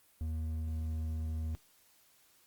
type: tone with hard clipping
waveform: triangle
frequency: 79.4 Hz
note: D#2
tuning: 36 cents sharp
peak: -35 dBFS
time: 0.21-1.55 s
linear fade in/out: 0 ms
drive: 9 dB
effects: white hiss -66 dBFS RMS until 2.46 s + Opus 32 kbps